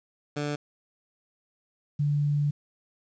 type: tone pair in turn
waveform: 15% pulse / sine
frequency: 146.83 / 145.82 Hz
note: D3 / D3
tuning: 0 / -12 cents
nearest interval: unison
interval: 12 cents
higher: first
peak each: -22 dBFS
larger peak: neither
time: 0.36-0.56 / 1.99-2.51 s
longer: second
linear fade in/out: 10 ms
effects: resampled to 16000 Hz + 10-bit